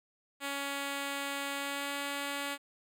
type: tone with pitch glide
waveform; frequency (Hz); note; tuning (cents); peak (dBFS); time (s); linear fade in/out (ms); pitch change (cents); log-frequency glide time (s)
5% pulse; 280 to 282.6; C#4 to C#4; +18 to +34; -23; 0.4-2.58; 50; +16; 1.56-1.94
effects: none